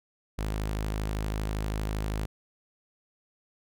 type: tone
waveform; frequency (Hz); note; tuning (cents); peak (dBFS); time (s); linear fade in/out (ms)
sawtooth; 52.6; G#1; +23; -25; 0.38-2.26; 10
effects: none